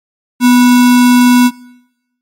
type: tone with sample-and-hold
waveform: sine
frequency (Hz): 246.9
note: B3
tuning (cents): 0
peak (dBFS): -3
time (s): 0.4-1.51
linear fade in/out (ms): 50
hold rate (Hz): 1225
effects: noise-tail reverb RT60 0.9 s tail -22 dB re dry + MP3 64 kbps